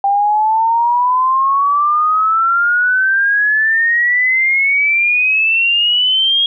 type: exponential sweep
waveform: sine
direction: up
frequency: 790 to 3285 Hz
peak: -10 dBFS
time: 0.04-6.46 s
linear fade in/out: 2 ms
effects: none